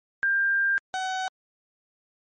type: tone pair in turn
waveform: sine / 30% pulse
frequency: 1593 / 751.8 Hz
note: G6 / F#5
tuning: +27 / +27 cents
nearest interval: octave + minor second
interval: 1300 cents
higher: first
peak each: -20 / -24 dBFS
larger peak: first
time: 0.23-0.78 / 0.94-1.28 s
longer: first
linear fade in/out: 0 ms
effects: low-pass 8000 Hz 12 dB/octave + MP3 32 kbps